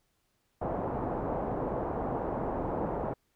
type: low-pass noise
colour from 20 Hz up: white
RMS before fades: -33 dBFS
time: 0.61-3.14 s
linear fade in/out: 10 ms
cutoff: 850 Hz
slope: 24 dB/octave
effects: pink hiss -75 dBFS RMS until 3.35 s